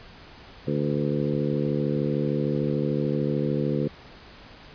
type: harmonic tone with a mistuned harmonic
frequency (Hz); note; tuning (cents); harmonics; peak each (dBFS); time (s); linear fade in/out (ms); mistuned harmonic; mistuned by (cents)
73.42; D2; 0; 2 / 3 / 4 / 5 / 6 / 7; -27 / -29 / -30 / -31 / -32 / -32; 0.67-3.88; 5; 7; -25
effects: pink hiss -47 dBFS RMS until 4.74 s + resampled to 11025 Hz